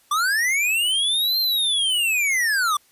square linear two-way sweep, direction up then down, 1143 to 4199 to 1143 Hz, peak -19 dBFS, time 0.11-2.77 s, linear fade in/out 5 ms, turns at 1.39 s, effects white hiss -58 dBFS RMS until 2.91 s + resampled to 32000 Hz

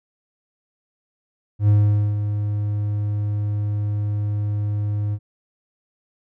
triangle tone with ADSR envelope, 103.83 Hz, G#2, in tune, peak -9 dBFS, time 1.59-5.19 s, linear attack 92 ms, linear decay 470 ms, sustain -9 dB, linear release 57 ms, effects none

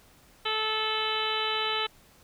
harmonic tone, 435.9 Hz, A4, 16 cents flat, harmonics 1 / 2 / 3 / 4 / 5 / 6 / 7 / 8 / 9, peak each -35 / -35 / -33 / -38 / -38 / -37 / -32 / -38 / -35 dBFS, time 0.45-1.87 s, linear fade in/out 10 ms, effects pink hiss -58 dBFS RMS until 2.23 s

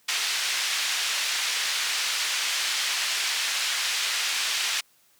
pink band-pass noise, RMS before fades -27 dBFS, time 0.08-4.81 s, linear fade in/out 10 ms, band 2200 to 6200 Hz, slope 12 dB/octave, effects white hiss -62 dBFS RMS until 5.19 s + high-pass 100 Hz 12 dB/octave

